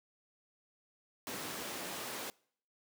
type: noise with high-pass filter sweep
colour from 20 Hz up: pink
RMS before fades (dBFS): -42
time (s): 1.27-2.3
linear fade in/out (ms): 0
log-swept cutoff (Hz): 200 to 340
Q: 0.78
effects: noise-tail reverb RT60 0.6 s tail -25 dB re dry